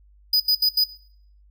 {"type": "tone bursts at uneven times", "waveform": "square", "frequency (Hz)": 4971, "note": "D#8", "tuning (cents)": -2, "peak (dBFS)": -16, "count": 4, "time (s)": [[0.33, 0.4], [0.48, 0.55], [0.62, 0.69], [0.77, 0.84]], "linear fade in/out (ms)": 5, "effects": ["noise-tail reverb RT60 0.6 s tail -19 dB re dry", "added 50 Hz sine -51 dBFS peak until 1.5 s"]}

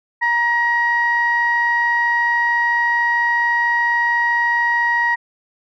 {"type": "tone pair together", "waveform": "sine", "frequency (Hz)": [944, 1897.8], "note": ["A#5", "A#6"], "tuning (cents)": [22, 31], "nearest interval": "octave", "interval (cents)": 1209, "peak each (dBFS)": [-18, -15], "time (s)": [0.21, 5.16], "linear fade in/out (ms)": 20, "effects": ["tanh soft clip ceiling -8 dBFS"]}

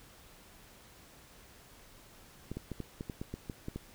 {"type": "clicks", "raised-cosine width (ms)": 3, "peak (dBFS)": -25, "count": 11, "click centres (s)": [2.516, 2.57, 2.717, 2.803, 3.009, 3.098, 3.215, 3.34, 3.498, 3.684, 3.76], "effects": ["pink hiss -57 dBFS RMS until 3.94 s"]}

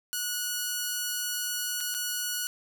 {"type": "tone with dropouts", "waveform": "5% pulse", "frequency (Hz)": 1463, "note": "F#6", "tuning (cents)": -20, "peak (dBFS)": -18, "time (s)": [0.13, 2.47], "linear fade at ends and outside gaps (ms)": 0, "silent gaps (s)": [[1.805, 1.809], [1.942, 1.947]], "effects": []}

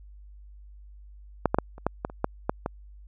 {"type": "clicks", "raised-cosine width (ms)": 1, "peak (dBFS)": [-6, -7, -7, -30, -9, -13, -28, -9, -9, -14], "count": 10, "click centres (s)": [1.457, 1.545, 1.586, 1.781, 1.866, 2.049, 2.099, 2.244, 2.495, 2.661], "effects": ["added 50 Hz sine -45 dBFS peak until 3.07 s"]}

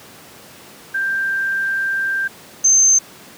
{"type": "tone pair in turn", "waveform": "sine", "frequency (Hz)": [1580, 6269], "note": ["G6", "G8"], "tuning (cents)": [13, -1], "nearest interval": "2 octaves", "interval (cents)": 2386, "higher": "second", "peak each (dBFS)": [-17, -9], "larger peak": "second", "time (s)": [[0.94, 2.28], [2.64, 2.99]], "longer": "first", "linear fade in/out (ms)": 10, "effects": ["pink hiss -41 dBFS RMS until 3.37 s", "high-pass 150 Hz 12 dB/octave"]}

